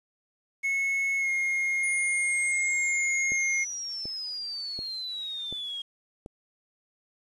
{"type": "tone with pitch glide", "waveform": "triangle", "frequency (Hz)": [2190, 2141], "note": ["C#7", "C7"], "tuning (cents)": [-22, 39], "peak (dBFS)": -23, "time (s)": [0.63, 3.65], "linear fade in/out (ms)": 20, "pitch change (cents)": -39, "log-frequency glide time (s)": [1.18, 1.3]}
{"type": "exponential sweep", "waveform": "sine", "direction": "down", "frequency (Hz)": [9740, 3246], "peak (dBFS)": -32, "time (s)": [1.83, 5.82], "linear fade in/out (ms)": 5}
{"type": "click train", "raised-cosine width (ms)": 2, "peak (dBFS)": -27, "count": 5, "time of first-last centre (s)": [3.32, 6.261], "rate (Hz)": 1.36}
{"effects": ["resampled to 24000 Hz", "9-bit"]}